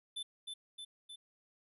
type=tone with echo; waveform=square; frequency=3520 Hz; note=A7; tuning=in tune; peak=-39 dBFS; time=0.16-0.23 s; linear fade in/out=10 ms; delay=310 ms; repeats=3; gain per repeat=-3 dB; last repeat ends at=1.16 s; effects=resampled to 32000 Hz